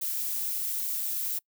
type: noise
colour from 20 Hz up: violet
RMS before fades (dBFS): -31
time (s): 0.01-1.39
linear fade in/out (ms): 10
effects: noise-tail reverb RT60 0.1 s tail -25 dB re dry

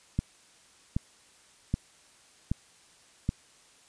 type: click train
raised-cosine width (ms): 5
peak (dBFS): -14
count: 5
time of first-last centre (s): 0.19-3.291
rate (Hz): 1.29
effects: white hiss -59 dBFS RMS until 3.88 s + resampled to 22050 Hz

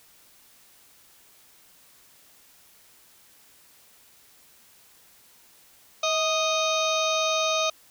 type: harmonic tone with a mistuned harmonic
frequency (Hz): 621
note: D#5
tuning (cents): -3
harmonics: 1 / 2 / 4 / 5 / 6 / 7 / 8 / 9 / 10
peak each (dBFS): -26 / -28 / -30 / -38 / -29 / -39 / -41 / -40 / -33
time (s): 6.03-7.7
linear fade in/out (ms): 5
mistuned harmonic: 1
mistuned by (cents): +44
effects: white hiss -56 dBFS RMS until 7.9 s

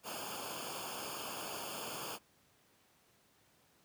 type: noise with comb filter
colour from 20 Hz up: pink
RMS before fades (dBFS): -43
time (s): 0.03-2.19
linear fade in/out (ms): 50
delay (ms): 0.51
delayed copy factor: -0.9
effects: pink hiss -69 dBFS RMS until 3.84 s + high-pass 100 Hz 12 dB/octave

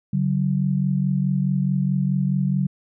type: tone pair together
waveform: sine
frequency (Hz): 142.49 / 187.2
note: C#3 / F#3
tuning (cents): +48 / +20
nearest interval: perfect fourth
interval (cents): 472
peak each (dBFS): -21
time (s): 0.13-2.67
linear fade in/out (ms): 5
effects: none

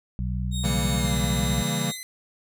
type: harmonic tone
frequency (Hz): 61.74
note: B1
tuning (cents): 0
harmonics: 1 / 2 / 3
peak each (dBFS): -27 / -30 / -32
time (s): 0.19-1.62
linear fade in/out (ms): 0
type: tone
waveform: 25% pulse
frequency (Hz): 3729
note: A#7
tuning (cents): 0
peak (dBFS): -28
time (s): 0.51-1.98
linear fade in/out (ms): 50
type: chord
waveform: square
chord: C# diminished seventh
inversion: none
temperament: equal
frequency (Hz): 138.59 / 164.81 / 196 / 233.1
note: C#3 / E3 / G3 / Bb3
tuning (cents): 0 / 0 / 0 / 0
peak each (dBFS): -31 / -30 / -32 / -32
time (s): 0.63-1.92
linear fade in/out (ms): 20
type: tone with pitch glide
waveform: 10% pulse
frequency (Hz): 2217 to 2033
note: C#7 to B6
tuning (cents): 0 to +50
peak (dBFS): -26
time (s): 0.65-2.03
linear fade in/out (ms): 0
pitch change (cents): -150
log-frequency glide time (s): 0.92-1.18
effects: none

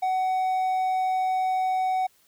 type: tone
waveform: triangle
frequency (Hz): 749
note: F#5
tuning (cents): +21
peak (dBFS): -20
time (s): 0.02-2.07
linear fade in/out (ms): 10
effects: white hiss -62 dBFS RMS until 2.27 s

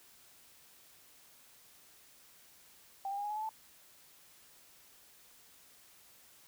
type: tone with pitch steps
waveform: sine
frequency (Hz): 784 / 799.1 / 814.5 / 830.1 / 846.1 / 862.4 / 879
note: G5 / G5 / G#5 / G#5 / G#5 / A5 / A5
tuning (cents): 0 / +33 / -34 / -1 / +32 / -35 / -2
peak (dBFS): -35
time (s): 3.05-3.491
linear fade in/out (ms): 2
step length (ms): 63
effects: white hiss -61 dBFS RMS until 6.47 s

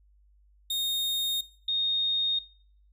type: tone pair in turn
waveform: 40% pulse / sine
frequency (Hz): 3700 / 3700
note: A#7 / A#7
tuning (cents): -14 / -14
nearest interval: unison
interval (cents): 0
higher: neither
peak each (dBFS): -26 / -25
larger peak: second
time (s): 0.7-1.41 / 1.68-2.39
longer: neither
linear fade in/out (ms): 5
effects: noise-tail reverb RT60 0.6 s tail -22 dB re dry + added 50 Hz sine -58 dBFS peak until 2.92 s

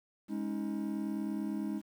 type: chord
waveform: triangle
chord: Ab suspended fourth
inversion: none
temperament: equal with one note detuned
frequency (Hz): 207.7 / 277.2 / 316.6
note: Ab3 / Db4 / Eb4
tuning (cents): 0 / 0 / +30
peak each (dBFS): -34 / -38 / -36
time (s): 0.28-1.82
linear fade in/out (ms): 50
effects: 10-bit

